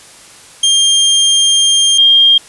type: tone pair in turn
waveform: sawtooth / sine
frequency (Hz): 3200 / 3212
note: G7 / G7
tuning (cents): +35 / +41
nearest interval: unison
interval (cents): 6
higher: second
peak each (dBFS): -4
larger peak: neither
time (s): 0.63-1.98 / 1.98-2.38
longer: first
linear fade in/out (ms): 5
effects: white hiss -38 dBFS RMS until 2.48 s + resampled to 24000 Hz